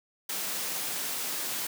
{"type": "high-pass noise", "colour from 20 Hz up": "white", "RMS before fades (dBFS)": -33, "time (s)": [0.29, 1.67], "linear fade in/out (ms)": 5, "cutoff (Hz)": 140, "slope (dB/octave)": 48, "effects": []}